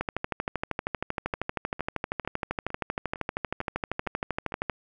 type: two click trains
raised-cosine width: 0.5 ms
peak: -13 / -23 dBFS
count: 61 / 8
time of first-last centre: 0.01-4.697 / 1.34-4.522 s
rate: 12.8 / 2.2 Hz
effects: none